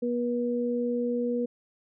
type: tone pair together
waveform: sine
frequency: 241.4 / 482.9 Hz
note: B3 / B4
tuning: -39 / -39 cents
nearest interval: octave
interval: 1200 cents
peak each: -28 / -28 dBFS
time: 0.02-1.46 s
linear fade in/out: 10 ms
effects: none